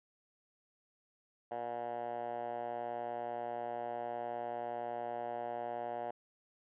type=tone with band-pass filter; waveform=10% pulse; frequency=119.3 Hz; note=A#2; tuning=41 cents sharp; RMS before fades=-40 dBFS; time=1.51-6.11 s; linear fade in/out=5 ms; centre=730 Hz; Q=3.3; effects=resampled to 8000 Hz